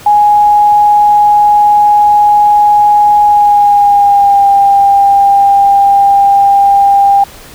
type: tone with pitch glide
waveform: sine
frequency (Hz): 830.6 to 798.6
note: G#5 to G5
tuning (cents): 0 to +32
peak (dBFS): -3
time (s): 0.06-7.24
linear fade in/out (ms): 5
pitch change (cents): -68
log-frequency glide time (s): 3.25-4.49
effects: pink hiss -33 dBFS RMS until 7.54 s